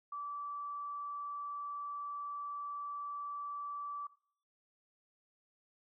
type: tone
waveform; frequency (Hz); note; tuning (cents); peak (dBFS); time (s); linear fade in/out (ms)
sine; 1158; D6; -25; -39; 0.12-4.07; 5
effects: noise-tail reverb RT60 0.5 s tail -17 dB re dry